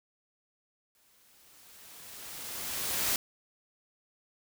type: noise with exponential growth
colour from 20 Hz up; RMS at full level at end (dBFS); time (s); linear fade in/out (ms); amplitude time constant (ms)
white; -28; 0.95-3.16; 1; 480
effects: none